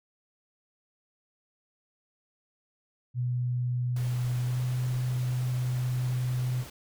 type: tone with pitch glide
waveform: sine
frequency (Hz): 123.47 to 125.63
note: B2 to B2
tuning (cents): 0 to +30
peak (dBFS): -26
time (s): 3.14-6.65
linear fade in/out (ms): 50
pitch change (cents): +30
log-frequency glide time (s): 4.43-4.6
type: noise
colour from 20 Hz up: pink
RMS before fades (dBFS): -45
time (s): 3.96-6.7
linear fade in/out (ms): 5
effects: none